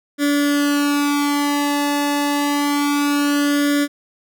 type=tone with flanger; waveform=sawtooth; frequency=288.3 Hz; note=D4; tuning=32 cents flat; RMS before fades=-18 dBFS; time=0.18-3.88 s; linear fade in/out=50 ms; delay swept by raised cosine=0.57 to 1.11 ms; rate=0.27 Hz; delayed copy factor=+0.95; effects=none